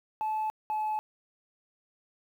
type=tone pair in turn; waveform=sine; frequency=866 / 859 Hz; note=A5 / A5; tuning=-28 / -42 cents; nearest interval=unison; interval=14 cents; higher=first; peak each=-26 dBFS; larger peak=neither; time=0.21-0.5 / 0.7-0.99 s; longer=neither; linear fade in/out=0 ms; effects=tanh soft clip ceiling -26 dBFS + 10-bit